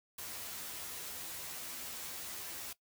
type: noise with comb filter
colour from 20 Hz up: white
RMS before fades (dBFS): -44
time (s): 0.18-2.73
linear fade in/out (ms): 5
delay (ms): 12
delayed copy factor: +0.95
effects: noise-tail reverb RT60 0.1 s tail -18 dB re dry